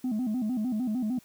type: tone with vibrato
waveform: sine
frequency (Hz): 233.1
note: A#3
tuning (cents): 0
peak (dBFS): -24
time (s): 0.04-1.19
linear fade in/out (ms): 5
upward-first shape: square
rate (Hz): 6.6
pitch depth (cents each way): 150
effects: tanh soft clip ceiling -25 dBFS + white hiss -59 dBFS RMS until 1.24 s